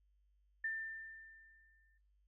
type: tone with exponential decay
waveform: sine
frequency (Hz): 1789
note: A6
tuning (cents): +28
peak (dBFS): -35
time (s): 0.64-1.98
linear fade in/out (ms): 5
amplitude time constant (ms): 290
effects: noise-tail reverb RT60 0.4 s tail -19 dB re dry + added 50 Hz sine -70 dBFS peak until 2.27 s